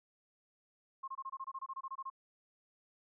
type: tone bursts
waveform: sine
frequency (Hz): 1070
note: C6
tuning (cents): +38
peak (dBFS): -39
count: 15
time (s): 1.03-2.101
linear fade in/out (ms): 10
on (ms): 49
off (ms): 24
effects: none